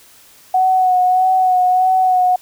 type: tone with vibrato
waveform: sine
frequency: 740 Hz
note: F#5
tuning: in tune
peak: -10 dBFS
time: 0.54-2.36 s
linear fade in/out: 5 ms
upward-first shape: sine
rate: 1.6 Hz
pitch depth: 25 cents each way
effects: white hiss -46 dBFS RMS until 2.41 s

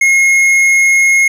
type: tone with tanh clipping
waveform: sine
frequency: 2157 Hz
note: C#7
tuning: 48 cents flat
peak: -8 dBFS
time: 0.01-1.28 s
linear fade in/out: 5 ms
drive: 10 dB
effects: none

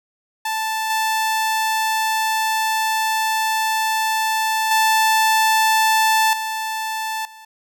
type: tone with level steps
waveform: sawtooth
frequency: 880 Hz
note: A5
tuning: in tune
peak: -17 / -14 / -10 / -19 / -36 dBFS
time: 0.45-7.45 s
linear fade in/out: 5 ms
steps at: 0.9 / 4.71 / 6.33 / 7.25 s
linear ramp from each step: 2 ms
effects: none

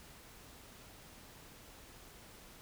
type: silence
effects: pink hiss -56 dBFS RMS until 2.61 s

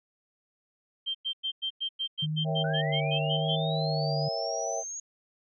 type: tone bursts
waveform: sine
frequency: 3149 Hz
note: G7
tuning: 7 cents sharp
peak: -28 dBFS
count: 14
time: 1.06-3.565 s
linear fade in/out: 20 ms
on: 87 ms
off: 99 ms
type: tone with vibrato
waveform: sine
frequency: 152.6 Hz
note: D#3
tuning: 33 cents flat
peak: -28 dBFS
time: 2.22-4.29 s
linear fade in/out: 10 ms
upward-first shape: sine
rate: 0.89 Hz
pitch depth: 47 cents each way
type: chord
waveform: sine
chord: A# diminished seventh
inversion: none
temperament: equal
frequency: 466.2 / 554.4 / 659.3 / 784 Hz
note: A#4 / C#5 / E5 / G5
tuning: 0 / 0 / 0 / 0 cents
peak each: -37 / -36 / -33 / -36 dBFS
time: 2.44-4.84 s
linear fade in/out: 50 ms
type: linear sweep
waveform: sine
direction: up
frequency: 1444 to 6680 Hz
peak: -35 dBFS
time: 2.64-5 s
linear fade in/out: 5 ms
effects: none

